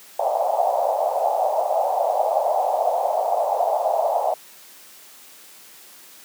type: band-pass noise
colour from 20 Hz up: white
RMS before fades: -21 dBFS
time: 0.19-4.34 s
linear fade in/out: 5 ms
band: 590 to 790 Hz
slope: 48 dB/octave
effects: white hiss -46 dBFS RMS until 6.24 s + high-pass 200 Hz 12 dB/octave